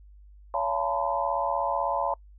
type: tone cluster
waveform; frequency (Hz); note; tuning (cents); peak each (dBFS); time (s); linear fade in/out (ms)
sine; 564 / 682 / 865 / 941 / 1021; C#5 / F5 / A5 / A#5 / C6; +30 / -41 / -30 / +16 / -43; -31; 0.54-2.14; 2
effects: noise-tail reverb RT60 0.1 s tail -26 dB re dry + added 50 Hz sine -48 dBFS peak until 2.38 s